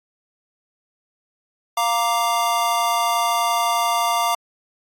square chord, Bb major, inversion second, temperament equal, 698.5 / 932.3 / 1174.7 Hz, F5 / Bb5 / D6, 0 / 0 / 0 cents, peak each -23 dBFS, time 1.77-4.35 s, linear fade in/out 5 ms, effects AAC 64 kbps

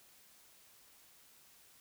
silence, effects white hiss -63 dBFS RMS until 1.8 s

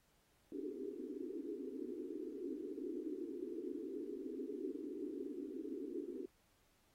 pink band-pass noise, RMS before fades -45 dBFS, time 0.52-6.26 s, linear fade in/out 2 ms, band 260 to 430 Hz, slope 96 dB/octave, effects pink hiss -75 dBFS RMS until 6.94 s + AAC 48 kbps

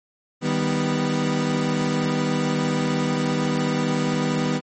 30% pulse chord, Eb augmented, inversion none, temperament equal, 155.56 / 196 / 246.9 Hz, Eb3 / G3 / B3, 0 / 0 / 0 cents, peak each -22 / -24 / -21 dBFS, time 0.41-4.61 s, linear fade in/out 50 ms, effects MP3 32 kbps

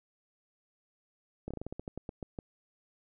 slowing click train, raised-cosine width 2 ms, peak -25 dBFS, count 13, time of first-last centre 1.48-2.388 s, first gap 26 ms, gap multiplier 1.18, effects none

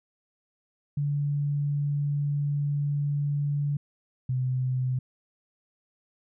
sine tone pair in turn, 144.3 / 128.43 Hz, D3 / C3, -30 / -32 cents, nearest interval major second, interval 202 cents, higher first, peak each -24 dBFS, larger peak neither, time 0.97-3.77 / 4.29-4.99 s, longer first, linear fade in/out 5 ms, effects none

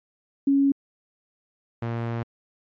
sine / sawtooth tone pair in turn, 277.2 / 116.55 Hz, C#4 / A#2, 0 / 0 cents, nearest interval octave + minor third, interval 1500 cents, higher first, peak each -16 / -22 dBFS, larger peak first, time 0.47-0.72 / 1.82-2.23 s, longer second, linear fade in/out 5 ms, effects low-pass 2000 Hz 12 dB/octave + MP3 64 kbps

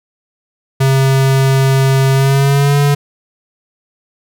square tone with pitch glide, 134.4 to 143.22 Hz, C3 to D3, +47 to -43 cents, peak -9 dBFS, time 0.8-2.95 s, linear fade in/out 10 ms, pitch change +110 cents, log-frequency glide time 2.13-2.78 s, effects none

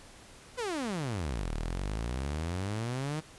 sawtooth exponential two-way sweep, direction down then up, 524 to 36.71 to 159.8 Hz, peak -28 dBFS, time 0.57-3.21 s, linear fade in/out 20 ms, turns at 1.52 s, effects pink hiss -53 dBFS RMS until 3.38 s + resampled to 24000 Hz

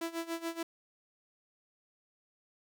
sawtooth tone with tremolo, 332.3 Hz, E4, 14 cents sharp, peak -29 dBFS, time 0.01-0.63 s, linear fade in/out 5 ms, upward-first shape sine, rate 7 Hz, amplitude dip 85%, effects none

